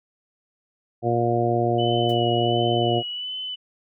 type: harmonic tone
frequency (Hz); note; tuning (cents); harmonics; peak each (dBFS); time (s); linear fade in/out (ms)
118.3; A#2; +26; 1 / 2 / 3 / 4 / 5 / 6; -25 / -29 / -24 / -28 / -28 / -24; 1.02-3.03; 50
type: tone with vibrato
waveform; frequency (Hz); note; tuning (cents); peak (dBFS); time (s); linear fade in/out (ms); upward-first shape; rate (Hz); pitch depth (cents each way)
sine; 2975; F#7; +9; -28; 1.78-3.56; 20; sine; 1.4; 33
type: noise with exponential decay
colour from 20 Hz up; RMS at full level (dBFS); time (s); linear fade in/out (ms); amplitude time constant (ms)
white; -41; 2.09-2.19; 5; 21
effects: none